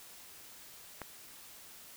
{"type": "click", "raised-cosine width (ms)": 0.5, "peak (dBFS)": -25, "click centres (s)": 1.017, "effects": ["white hiss -53 dBFS RMS until 1.96 s"]}